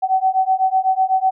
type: beating tone pair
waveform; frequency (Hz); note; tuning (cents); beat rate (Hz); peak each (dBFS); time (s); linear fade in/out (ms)
sine; 754 / 762; F#5 / G5; +32 / -49; 8; -17; 0.02-1.31; 20
effects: none

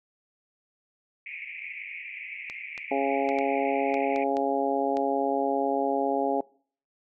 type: band-pass noise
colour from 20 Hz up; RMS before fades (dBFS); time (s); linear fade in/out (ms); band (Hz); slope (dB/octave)
pink; -39; 1.26-4.24; 5; 2100 to 2500; 96
type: clicks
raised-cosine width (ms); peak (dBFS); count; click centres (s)
0.2; -23; 8; 2.499 / 2.778 / 3.29 / 3.387 / 3.942 / 4.161 / 4.369 / 4.97
type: harmonic tone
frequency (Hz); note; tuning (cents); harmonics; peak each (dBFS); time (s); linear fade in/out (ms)
137.7; C#3; -11; 2 / 3 / 4 / 5 / 6; -30 / -30 / -30 / -30 / -30; 2.91-6.41; 5
effects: noise-tail reverb RT60 0.5 s tail -23 dB re dry

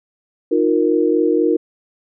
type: chord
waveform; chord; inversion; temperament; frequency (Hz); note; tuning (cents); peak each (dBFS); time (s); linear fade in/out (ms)
sine; Eb suspended second; none; equal with one note detuned; 311.1 / 355.1 / 466.2; Eb4 / F4 / Bb4; 0 / +29 / 0; -17; 0.51-1.57; 10
effects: none

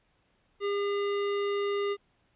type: tone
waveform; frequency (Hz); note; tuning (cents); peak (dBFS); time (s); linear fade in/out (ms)
square; 404.3; G#4; -46; -28; 0.6-1.97; 50
effects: pink hiss -70 dBFS RMS until 2.35 s + resampled to 8000 Hz

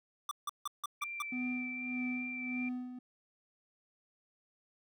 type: tone bursts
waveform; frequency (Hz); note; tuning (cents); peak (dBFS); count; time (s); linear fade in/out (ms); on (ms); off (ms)
square; 1174.7; D6; 0; -35; 6; 0.29-1.222; 2; 22; 160
type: tone with vibrato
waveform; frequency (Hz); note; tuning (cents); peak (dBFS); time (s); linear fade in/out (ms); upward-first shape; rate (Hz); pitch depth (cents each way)
sine; 2349; D7; 0; -39; 1.01-2.69; 5; sine; 2.6; 13
type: tone with tremolo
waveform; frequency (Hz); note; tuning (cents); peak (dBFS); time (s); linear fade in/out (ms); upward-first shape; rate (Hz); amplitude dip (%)
triangle; 250; B3; +21; -32; 1.32-2.99; 5; sine; 1.7; 65
effects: none

